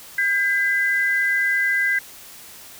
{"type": "tone pair together", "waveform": "sine", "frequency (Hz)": [1604, 2010], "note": ["G6", "B6"], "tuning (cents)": [39, 30], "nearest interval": "major third", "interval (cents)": 391, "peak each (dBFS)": -20, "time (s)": [0.18, 1.99], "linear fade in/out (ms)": 5, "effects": ["white hiss -42 dBFS RMS until 2.79 s"]}